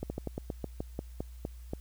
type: slowing click train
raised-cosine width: 2 ms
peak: -21 dBFS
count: 12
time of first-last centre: 0.03-1.734 s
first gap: 70 ms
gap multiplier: 1.15
effects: added 60 Hz sine -44 dBFS peak until 1.8 s + white hiss -63 dBFS RMS until 1.8 s